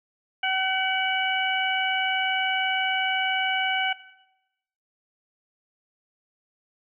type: harmonic tone with a mistuned harmonic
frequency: 759 Hz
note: F#5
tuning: 44 cents sharp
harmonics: 1 / 2 / 3 / 4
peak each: -28 / -28 / -28 / -28 dBFS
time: 0.43-3.93 s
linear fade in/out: 5 ms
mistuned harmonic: 4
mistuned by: -48 cents
effects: noise-tail reverb RT60 0.9 s tail -17 dB re dry